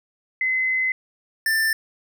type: tone pair in turn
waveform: sine / square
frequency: 2043 / 1779.2 Hz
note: C7 / A6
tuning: -42 / +19 cents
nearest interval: major second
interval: 239 cents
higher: first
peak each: -19 dBFS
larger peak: neither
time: 0.41-0.92 / 1.46-1.73 s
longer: first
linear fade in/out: 2 ms
effects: none